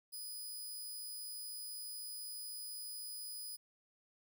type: tone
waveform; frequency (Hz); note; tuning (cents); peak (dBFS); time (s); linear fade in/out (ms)
10% pulse; 4978; D#8; 0; -37; 0.12-3.57; 20
effects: 13-bit